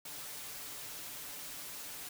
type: noise with comb filter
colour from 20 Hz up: white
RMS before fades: -45 dBFS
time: 0.05-2.09 s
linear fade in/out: 5 ms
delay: 6.8 ms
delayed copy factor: +0.6
effects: none